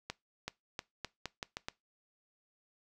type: accelerating click train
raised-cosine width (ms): 0.2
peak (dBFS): -20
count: 8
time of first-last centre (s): 0.1-1.685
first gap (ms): 380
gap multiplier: 0.82
effects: noise-tail reverb RT60 0.2 s tail -21 dB re dry